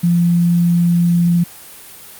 sine tone, 172.4 Hz, F3, 22 cents flat, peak -10 dBFS, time 0.03-1.44 s, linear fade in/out 10 ms, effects white hiss -37 dBFS RMS until 2.19 s + Opus 32 kbps

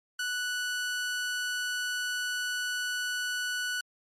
sawtooth tone, 1480 Hz, F#6, in tune, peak -26 dBFS, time 0.19-3.81 s, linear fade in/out 5 ms, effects low-pass 11000 Hz 12 dB/octave + MP3 64 kbps

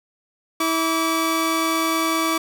sawtooth tone pair together, 324.6 / 1151 Hz, E4 / D6, -27 / -35 cents, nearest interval octave + minor seventh, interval 2192 cents, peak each -18 dBFS, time 0.6-2.38 s, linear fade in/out 5 ms, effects none

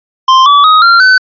square tone with pitch steps, 1046.5 / 1147.8 / 1259 / 1380.9 / 1514.6 Hz, C6 / D6 / D#6 / F6 / F#6, 0 / -40 / +20 / -20 / +40 cents, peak -3 dBFS, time 0.28-1.18 s, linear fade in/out 5 ms, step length 180 ms, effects resampled to 11025 Hz

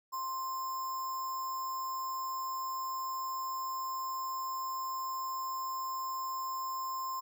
sine tone with sample-and-hold, 1046.5 Hz, C6, in tune, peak -34 dBFS, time 0.12-7.21 s, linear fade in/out 20 ms, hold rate 6300 Hz, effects none

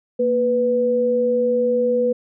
sine tone pair together, 233.1 / 493.9 Hz, A#3 / B4, 0 / 0 cents, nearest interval octave + minor second, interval 1300 cents, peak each -24 / -16 dBFS, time 0.19-2.13 s, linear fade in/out 10 ms, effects none

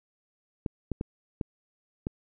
clicks, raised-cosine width 3 ms, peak -17 dBFS, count 5, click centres 0.662 / 0.917 / 1.011 / 1.412 / 2.069 s, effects none

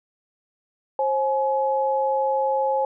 sine tone pair together, 533.7 / 846 Hz, C5 / G#5, +34 / +32 cents, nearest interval minor sixth, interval 798 cents, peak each -22 dBFS, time 0.99-2.85 s, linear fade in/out 2 ms, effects none

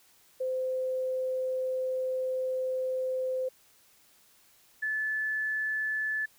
sine tone pair in turn, 516 / 1735.6 Hz, C5 / A6, -24 / -24 cents, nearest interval octave + major sixth, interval 2100 cents, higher second, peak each -28 dBFS, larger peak neither, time 0.4-3.49 / 4.82-6.26 s, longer first, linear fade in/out 10 ms, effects white hiss -62 dBFS RMS until 6.38 s

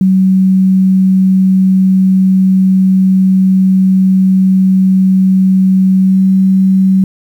sine tone with pitch glide, 188.9 to 190.21 Hz, F#3 to F#3, +36 to +48 cents, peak -5 dBFS, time 0.01-7.04 s, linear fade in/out 2 ms, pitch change +12 cents, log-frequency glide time 6-6.22 s, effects 7-bit

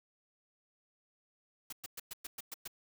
white noise bursts, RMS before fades -43 dBFS, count 8, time 1.7-2.678 s, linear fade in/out 5 ms, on 26 ms, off 110 ms, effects none

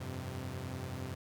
sawtooth chord, F suspended second, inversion none, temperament equal with one note detuned, 87.31 / 98 / 129.24 Hz, F2 / G2 / C3, 0 / 0 / -21 cents, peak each -40 / -40 / -38 dBFS, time 0-1.15 s, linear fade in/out 10 ms, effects none

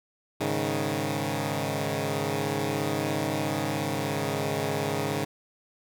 10% pulse chord, Ab suspended fourth, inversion none, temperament equal, 103.83 / 138.59 / 155.56 Hz, Ab2 / Db3 / Eb3, 0 / 0 / 0 cents, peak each -24 / -22 / -23 dBFS, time 0.4-5.25 s, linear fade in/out 10 ms, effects none

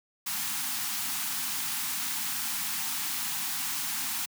white band-stop noise, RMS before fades -32 dBFS, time 0.26-4.26 s, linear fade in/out 10 ms, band 300 to 740 Hz, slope 96 dB/octave, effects high-pass 150 Hz 12 dB/octave

